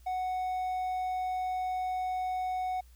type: tone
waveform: triangle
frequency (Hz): 740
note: F#5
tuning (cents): 0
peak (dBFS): -28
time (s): 0.06-2.81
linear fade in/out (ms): 10
effects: added 60 Hz sine -53 dBFS peak until 2.95 s + white hiss -66 dBFS RMS until 2.95 s